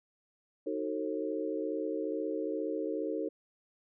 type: chord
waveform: sine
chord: D# diminished seventh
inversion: none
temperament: just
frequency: 311.1 / 373.4 / 448 / 537.6 Hz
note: D#4 / F#4 / A4 / C5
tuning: 0 / +16 / +31 / +47 cents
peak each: -36 / -39 / -36 / -39 dBFS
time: 0.66-3.29 s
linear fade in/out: 10 ms
effects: none